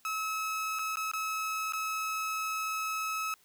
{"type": "tone with dropouts", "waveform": "30% pulse", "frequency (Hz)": 1291, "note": "E6", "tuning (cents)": -37, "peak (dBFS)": -29, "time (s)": [0.05, 3.34], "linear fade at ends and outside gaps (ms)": 1, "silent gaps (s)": [[0.788, 0.792], [0.957, 0.97], [1.115, 1.135], [1.723, 1.734]], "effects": ["white hiss -65 dBFS RMS until 3.44 s"]}